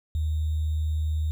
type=tone with sample-and-hold; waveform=sine; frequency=77.7 Hz; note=D#2; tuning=2 cents flat; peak=-23 dBFS; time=0.15-1.31 s; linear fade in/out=0 ms; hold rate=3675 Hz; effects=none

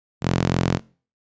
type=tone with high-pass filter; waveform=sawtooth; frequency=43.65 Hz; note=F1; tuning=in tune; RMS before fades=-21 dBFS; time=0.21-0.8 s; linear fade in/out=50 ms; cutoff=140 Hz; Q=1.5; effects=noise-tail reverb RT60 0.4 s tail -23 dB re dry + resampled to 16000 Hz

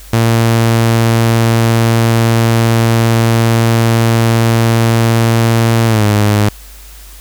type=tone with pitch glide; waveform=sawtooth; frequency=114.7 to 104.57 Hz; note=A#2 to G#2; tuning=-28 to +12 cents; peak=-4 dBFS; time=0.13-6.49 s; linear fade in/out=5 ms; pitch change=-160 cents; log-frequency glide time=5.87-6.05 s; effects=added 50 Hz sine -33 dBFS peak until 7.2 s + white hiss -38 dBFS RMS until 7.2 s

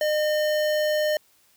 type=tone with notch filter; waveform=square; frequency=608 Hz; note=D#5; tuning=40 cents flat; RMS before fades=-23 dBFS; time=0.01-1.17 s; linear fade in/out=2 ms; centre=8900 Hz; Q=1.5; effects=white hiss -61 dBFS RMS until 1.56 s

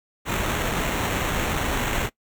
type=noise with sample-and-hold; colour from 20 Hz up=pink; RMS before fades=-25 dBFS; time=0.25-2.1 s; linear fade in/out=50 ms; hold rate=4900 Hz; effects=noise-tail reverb RT60 0.1 s tail -21 dB re dry

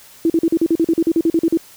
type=tone bursts; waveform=sine; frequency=329.6 Hz; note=E4; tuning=in tune; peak=-11 dBFS; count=15; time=0.25-1.573 s; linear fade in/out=2 ms; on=49 ms; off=42 ms; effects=white hiss -44 dBFS RMS until 1.76 s

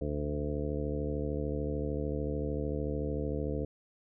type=harmonic tone with a mistuned harmonic; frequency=73.42 Hz; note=D2; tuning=in tune; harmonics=1 / 2 / 3 / 4 / 5 / 6 / 7 / 9; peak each=-36 / -38 / -42 / -38 / -46 / -38 / -39 / -48 dBFS; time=0.01-3.65 s; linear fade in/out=5 ms; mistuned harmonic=1; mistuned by=-35 cents; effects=none

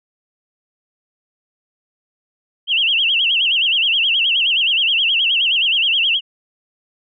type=tone with vibrato; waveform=sine; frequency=2958 Hz; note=F#7; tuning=1 cent flat; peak=-13 dBFS; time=2.67-6.21 s; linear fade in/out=50 ms; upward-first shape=sine; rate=9.5 Hz; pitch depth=190 cents each way; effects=none

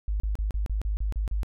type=tone bursts; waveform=sine; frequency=51.5 Hz; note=G#1; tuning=14 cents flat; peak=-24 dBFS; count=9; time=0.08-1.432 s; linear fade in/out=0 ms; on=120 ms; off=34 ms; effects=none

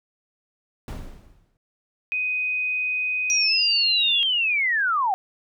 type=noise with exponential decay; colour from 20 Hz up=brown; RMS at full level=-28 dBFS; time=0.88-1.57 s; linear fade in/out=1 ms; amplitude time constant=150 ms
type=tone with pitch glide; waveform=sine; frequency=2501 to 2791 Hz; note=D#7 to F7; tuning=+8 to -2 cents; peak=-22 dBFS; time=2.12-4.23 s; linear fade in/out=0 ms; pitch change=+190 cents; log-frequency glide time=3.44-3.61 s
type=linear sweep; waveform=sine; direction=down; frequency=5800 to 728 Hz; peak=-19 dBFS; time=3.3-5.14 s; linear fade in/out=0 ms
effects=none

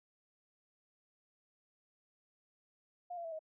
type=tone with pitch steps; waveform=sine; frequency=710 / 682.7 / 656.4 / 631.1 Hz; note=F5 / F5 / E5 / D#5; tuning=+28 / -40 / -8 / +24 cents; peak=-40 dBFS; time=3.1-3.392 s; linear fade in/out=10 ms; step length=73 ms; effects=none

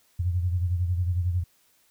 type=beating tone pair; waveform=sine; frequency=88 / 99 Hz; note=F2 / G2; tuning=+14 / +18 cents; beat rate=11 Hz; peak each=-23 / -32 dBFS; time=0.19-1.44 s; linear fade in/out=10 ms; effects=white hiss -64 dBFS RMS until 1.9 s

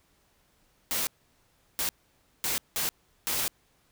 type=noise bursts at uneven times; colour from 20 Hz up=white; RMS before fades=-29 dBFS; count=5; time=0.91-1.07 / 1.79-1.89 / 2.44-2.58 / 2.76-2.89 / 3.27-3.48 s; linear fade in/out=0 ms; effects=pink hiss -67 dBFS RMS until 3.91 s

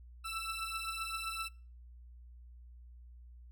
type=beating tone pair; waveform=20% pulse; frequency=1323 / 1330.7 Hz; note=E6 / E6; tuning=+6 / +16 cents; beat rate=7.7 Hz; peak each=-36 / -35 dBFS; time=0.24-1.49 s; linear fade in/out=20 ms; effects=noise-tail reverb RT60 0.4 s tail -24 dB re dry + added 60 Hz sine -51 dBFS peak until 3.51 s

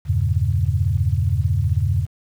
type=chord; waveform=sine; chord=E diminished seventh; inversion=none; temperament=equal; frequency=82.41 / 98 / 116.54 / 138.59 Hz; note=E2 / G2 / Bb2 / Db3; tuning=0 / 0 / 0 / 0 cents; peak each=-21 / -20 / -24 / -24 dBFS; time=0.05-2.07 s; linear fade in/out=50 ms; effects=8-bit

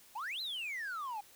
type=exponential two-way sweep; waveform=triangle; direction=up then down; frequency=796 to 4186 to 796 Hz; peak=-35 dBFS; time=0.15-1.21 s; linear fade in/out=10 ms; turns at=0.41 s; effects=tanh soft clip ceiling -31 dBFS + white hiss -60 dBFS RMS until 1.35 s

